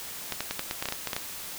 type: clicks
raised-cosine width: 0.2 ms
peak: -12 dBFS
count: 12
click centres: 0.323 / 0.406 / 0.51 / 0.594 / 0.711 / 0.825 / 0.856 / 0.887 / 0.924 / 1.073 / 1.132 / 1.165 s
effects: white hiss -39 dBFS RMS until 1.58 s